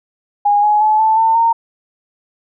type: tone with pitch steps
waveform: sine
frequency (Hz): 821 / 839.7 / 858.8 / 878.4 / 898.4 / 918.9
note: G#5 / G#5 / A5 / A5 / A5 / A#5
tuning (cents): -20 / +19 / -42 / -3 / +36 / -25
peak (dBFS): -9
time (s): 0.45-1.53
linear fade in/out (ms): 10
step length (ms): 180
effects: none